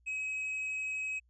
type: tone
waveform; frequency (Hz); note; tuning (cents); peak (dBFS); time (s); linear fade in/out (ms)
triangle; 2548; D#7; +41; -32; 0.06-1.2; 20
effects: added 60 Hz sine -65 dBFS peak until 1.29 s + resampled to 24000 Hz